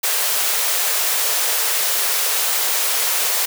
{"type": "high-pass noise", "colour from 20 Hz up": "white", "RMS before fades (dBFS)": -19, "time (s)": [0.03, 3.46], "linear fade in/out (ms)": 10, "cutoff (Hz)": 410, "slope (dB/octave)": 48, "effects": []}